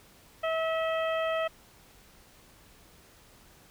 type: harmonic tone with a mistuned harmonic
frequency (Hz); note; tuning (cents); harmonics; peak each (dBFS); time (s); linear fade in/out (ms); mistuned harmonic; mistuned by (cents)
647; E5; -32; 1 / 2 / 3 / 4 / 5; -28 / -34 / -38 / -40 / -42; 0.43-1.48; 10; 5; -38
effects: pink hiss -57 dBFS RMS until 3.7 s